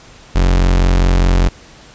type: tone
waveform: 40% pulse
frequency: 44.92 Hz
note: F1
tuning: 50 cents sharp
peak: -8 dBFS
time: 0.35-1.49 s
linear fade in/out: 10 ms
effects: pink hiss -41 dBFS RMS until 1.94 s + resampled to 16000 Hz